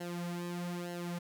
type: tone with flanger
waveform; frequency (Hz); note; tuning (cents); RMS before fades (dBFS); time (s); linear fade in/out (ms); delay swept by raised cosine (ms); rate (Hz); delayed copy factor
sawtooth; 174.61; F3; 0; -39; 0-1.19; 10; 0.83 to 4.33; 1.1; -0.75
effects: none